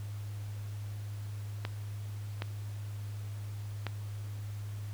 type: clicks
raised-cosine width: 0.3 ms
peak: -19 dBFS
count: 3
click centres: 1.651 / 2.421 / 3.867 s
effects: added 103 Hz sine -37 dBFS peak until 4.93 s + pink hiss -55 dBFS RMS until 4.93 s